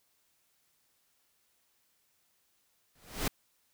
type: noise with exponential growth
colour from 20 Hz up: pink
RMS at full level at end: -28 dBFS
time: 2.95-3.28 s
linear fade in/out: 5 ms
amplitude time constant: 70 ms
effects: white hiss -73 dBFS RMS until 3.73 s